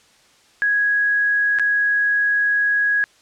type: tone with dropouts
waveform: sine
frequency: 1661.2 Hz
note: G#6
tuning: in tune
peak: -15 dBFS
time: 0.62-3.04 s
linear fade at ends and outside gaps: 0 ms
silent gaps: 1.587-1.596 s
effects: white hiss -54 dBFS RMS until 3.21 s + low-pass 7000 Hz 12 dB/octave